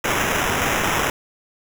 blue noise with sample-and-hold, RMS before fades -21 dBFS, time 0.04-1.1 s, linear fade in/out 2 ms, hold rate 4410 Hz, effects none

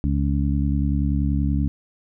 harmonic tone, 70.4 Hz, C#2, 27 cents sharp, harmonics 1 / 2 / 3 / 4, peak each -21 / -24 / -26 / -27 dBFS, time 0.04-1.68 s, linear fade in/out 0 ms, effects none

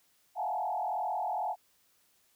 sine tone with frequency modulation, 787 Hz, G5, 7 cents sharp, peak -30 dBFS, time 0.35-1.56 s, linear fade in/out 50 ms, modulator 42.1 Hz, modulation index 2.5, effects white hiss -69 dBFS RMS until 2.35 s

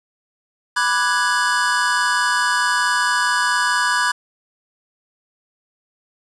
square chord, G# half-diminished seventh, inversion first, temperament equal, 987.8 / 1174.7 / 1480 / 1661.2 Hz, B5 / D6 / F#6 / G#6, 0 / 0 / 0 / 0 cents, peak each -22 / -25 / -23 / -21 dBFS, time 0.76-4.12 s, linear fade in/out 10 ms, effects resampled to 24000 Hz + 7-bit

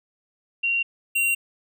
sine / square tone pair in turn, 2756 / 2756 Hz, F7 / F7, -24 / -24 cents, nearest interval unison, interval 0 cents, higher neither, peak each -20 dBFS, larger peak neither, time 0.63-0.83 / 1.15-1.35 s, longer neither, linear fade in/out 10 ms, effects none

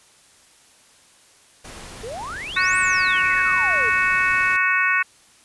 pink noise, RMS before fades -38 dBFS, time 1.64-4.57 s, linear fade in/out 10 ms
sine exponential two-way sweep, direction up then down, 415.3 to 8870 to 415.3 Hz, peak -29 dBFS, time 2.03-3.9 s, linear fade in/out 10 ms, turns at 2.78 s
harmonic tone, 370 Hz, F#4, in tune, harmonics 3 / 4 / 5 / 6 / 7, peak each -24 / -21 / -22 / -24 / -24 dBFS, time 2.56-5.03 s, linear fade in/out 10 ms
effects white hiss -53 dBFS RMS until 5.44 s + resampled to 24000 Hz

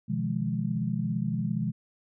sine chord, F half-diminished seventh, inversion second, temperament just, 125.72 / 157.15 / 174.61 / 209.5 Hz, Cb3 / Eb3 / F3 / Ab3, +31 / +18 / 0 / +15 cents, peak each -32 / -33 / -32 / -31 dBFS, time 0.08-1.72 s, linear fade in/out 20 ms, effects none

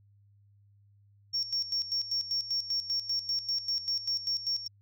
sine tone with tremolo, 5500 Hz, F8, 27 cents flat, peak -26 dBFS, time 1.33-4.68 s, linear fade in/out 20 ms, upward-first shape square, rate 5.1 Hz, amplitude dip 75%, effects tanh soft clip ceiling -23 dBFS + added 101 Hz sine -59 dBFS peak until 4.81 s

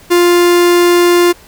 45% pulse tone, 350 Hz, F4, 4 cents sharp, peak -6 dBFS, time 0.1-1.33 s, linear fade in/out 20 ms, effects pink hiss -41 dBFS RMS until 1.47 s

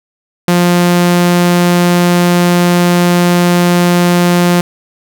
sawtooth tone, 175.7 Hz, F3, 11 cents sharp, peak -3 dBFS, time 0.48-4.61 s, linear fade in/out 2 ms, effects none

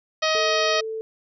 harmonic tone, 630 Hz, D#5, 21 cents sharp, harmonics 1 / 2 / 3 / 4 / 5 / 6 / 7 / 8 / 9, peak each -23 / -26 / -28 / -29 / -30 / -31 / -31 / -32 / -33 dBFS, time 0.22-0.81 s, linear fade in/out 10 ms
sine tone, 442.5 Hz, A4, 10 cents sharp, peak -27 dBFS, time 0.35-1.01 s, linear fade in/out 0 ms
effects none

